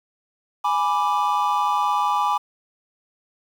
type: chord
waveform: triangle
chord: G# diminished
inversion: none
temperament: equal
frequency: 830.6 / 987.8 / 1174.7 Hz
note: G#5 / B5 / D6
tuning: 0 / 0 / 0 cents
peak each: -21 dBFS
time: 0.64-2.38 s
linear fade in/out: 10 ms
effects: 8-bit